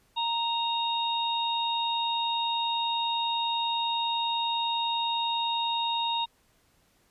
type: harmonic tone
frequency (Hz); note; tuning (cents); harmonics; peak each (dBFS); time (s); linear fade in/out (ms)
930; A#5; -4; 1 / 3 / 4; -28 / -37 / -30; 0.16-6.26; 20
effects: pink hiss -66 dBFS RMS until 7.1 s + resampled to 32000 Hz